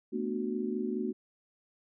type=chord; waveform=sine; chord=B minor seventh; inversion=third; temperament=just; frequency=222.2 / 246.9 / 296.3 / 370.4 Hz; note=A3 / B3 / D4 / F#4; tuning=+17 / 0 / +15 / +2 cents; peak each=-35 / -36 / -39 / -35 dBFS; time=0.12-1.13 s; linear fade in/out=20 ms; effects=none